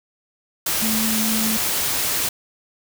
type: tone in noise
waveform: sine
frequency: 220 Hz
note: A3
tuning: in tune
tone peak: -22 dBFS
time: 0.82-1.57 s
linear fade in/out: 5 ms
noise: white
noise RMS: -22 dBFS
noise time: 0.66-2.29 s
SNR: -3 dB
effects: none